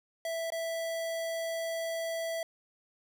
square tone with dropouts, 659.3 Hz, E5, in tune, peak -33 dBFS, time 0.25-2.43 s, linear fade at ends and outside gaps 2 ms, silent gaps 0.503-0.521 s, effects none

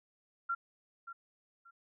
sine tone with echo, 1375 Hz, F6, 27 cents flat, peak -31 dBFS, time 0.49-0.55 s, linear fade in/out 10 ms, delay 580 ms, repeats 2, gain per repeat -12 dB, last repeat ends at 1.71 s, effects none

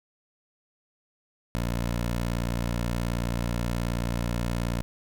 15% pulse tone, 58.7 Hz, A#1, 13 cents sharp, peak -20 dBFS, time 1.55-4.82 s, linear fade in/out 0 ms, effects none

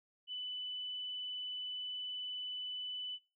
sine tone, 2993 Hz, F#7, 19 cents sharp, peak -39 dBFS, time 0.27-3.19 s, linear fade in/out 50 ms, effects noise-tail reverb RT60 0.3 s tail -20 dB re dry

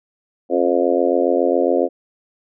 harmonic tone with a mistuned harmonic, 87.31 Hz, F2, in tune, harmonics 3 / 4 / 5 / 6 / 7 / 8, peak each -22 / -20 / -21 / -19 / -22 / -25 dBFS, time 0.49-1.89 s, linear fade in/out 50 ms, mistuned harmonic 3, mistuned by +49 cents, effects none

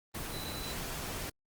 sine tone in noise, 3987 Hz, B7, 16 cents sharp, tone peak -43 dBFS, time 0.32-0.73 s, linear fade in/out 10 ms, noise pink, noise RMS -39 dBFS, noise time 0.14-1.3 s, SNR -7 dB, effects Opus 24 kbps

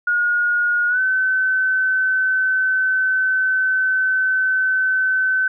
sine tone with pitch glide, 1438 to 1523.5 Hz, F#6 to G6, -50 to -50 cents, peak -15 dBFS, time 0.07-5.48 s, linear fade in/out 5 ms, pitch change +100 cents, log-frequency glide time 0.88-1 s, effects none

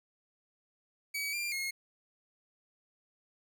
sawtooth tone with pitch steps, 2275 / 2384 / 2157 Hz, C#7 / D7 / C#7, +44 / +25 / -48 cents, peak -30 dBFS, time 1.14-1.71 s, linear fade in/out 10 ms, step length 190 ms, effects none

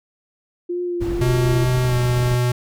sine tone with vibrato, 349.2 Hz, F4, in tune, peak -21 dBFS, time 0.69-1.65 s, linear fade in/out 10 ms, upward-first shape triangle, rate 1.9 Hz, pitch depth 35 cents each way
brown noise, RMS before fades -27 dBFS, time 1-2.37 s, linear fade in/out 20 ms
square tone with pitch glide, 126 to 123.12 Hz, B2 to B2, +35 to -5 cents, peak -17 dBFS, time 1.21-2.52 s, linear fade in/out 5 ms, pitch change -40 cents, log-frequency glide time 1.85-1.95 s
effects none

